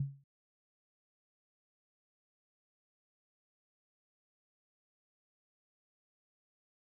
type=tone with exponential decay; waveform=sine; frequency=138.59 Hz; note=C#3; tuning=in tune; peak=-28 dBFS; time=0-0.24 s; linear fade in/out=5 ms; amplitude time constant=51 ms; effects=none

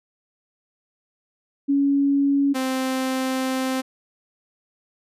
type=tone pair in turn; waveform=sine / sawtooth; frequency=280 / 261.1 Hz; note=C#4 / C4; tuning=+18 / -3 cents; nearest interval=minor second; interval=121 cents; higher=first; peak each=-16 / -18 dBFS; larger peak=first; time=1.68-2.54 / 2.54-3.82 s; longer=second; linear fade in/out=20 ms; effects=resampled to 32000 Hz

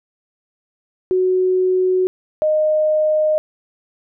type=tone pair in turn; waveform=sine; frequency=370 / 616.5 Hz; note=F#4 / D#5; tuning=0 / -16 cents; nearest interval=major sixth; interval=884 cents; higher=second; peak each=-13 dBFS; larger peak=neither; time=1.11-2.07 / 2.42-3.38 s; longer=neither; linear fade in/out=0 ms; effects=none

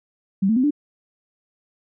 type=tone with pitch steps; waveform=sine; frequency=193.7 / 222.5 / 255.6 / 293.6 Hz; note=G3 / A3 / C4 / D4; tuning=-20 / +20 / -40 / 0 cents; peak=-15 dBFS; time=0.42-0.708 s; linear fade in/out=10 ms; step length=72 ms; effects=none

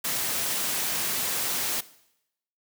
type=noise; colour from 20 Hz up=white; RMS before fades=-28 dBFS; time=0.04-1.81 s; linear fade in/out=10 ms; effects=noise-tail reverb RT60 0.8 s tail -18 dB re dry + high-pass 100 Hz 12 dB/octave

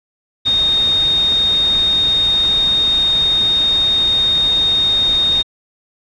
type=tone in noise; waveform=sine; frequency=3700 Hz; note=A#7; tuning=14 cents flat; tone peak=-11 dBFS; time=0.45-5.43 s; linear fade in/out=20 ms; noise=pink; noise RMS=-28 dBFS; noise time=0.45-5.43 s; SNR=+14 dB; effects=low-pass 6000 Hz 12 dB/octave

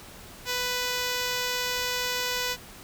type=tone; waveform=5% pulse; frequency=495.9 Hz; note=B4; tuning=7 cents sharp; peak=-15 dBFS; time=0.45-2.57 s; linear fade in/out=50 ms; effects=pink hiss -46 dBFS RMS until 2.83 s

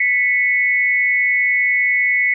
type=tone pair together; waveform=sine; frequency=1985 / 2205 Hz; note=B6 / C#7; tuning=+8 / -10 cents; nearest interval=major second; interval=182 cents; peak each=-16 dBFS; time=0-2.34 s; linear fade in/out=5 ms; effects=none

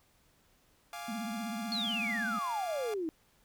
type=chord; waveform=sawtooth; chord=D diminished; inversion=first; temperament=equal; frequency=698.5 / 830.6 / 1174.7 Hz; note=F5 / Ab5 / D6; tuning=0 / 0 / 0 cents; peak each=-39 / -42 / -43 dBFS; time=0.93-2.94 s; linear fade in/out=2 ms
type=tone with vibrato; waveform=sine; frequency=220 Hz; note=A3; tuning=in tune; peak=-36 dBFS; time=1.08-2.39 s; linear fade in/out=5 ms; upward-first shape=triangle; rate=16 Hz; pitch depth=160 cents each way
type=exponential sweep; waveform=sine; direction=down; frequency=4389 to 307.6 Hz; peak=-32 dBFS; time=1.72-3.09 s; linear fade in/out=0 ms
effects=pink hiss -68 dBFS RMS until 3.44 s

